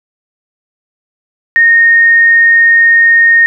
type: tone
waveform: sine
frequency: 1848 Hz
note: A#6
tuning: 16 cents flat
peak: -3 dBFS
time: 1.56-3.46 s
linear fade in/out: 0 ms
effects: none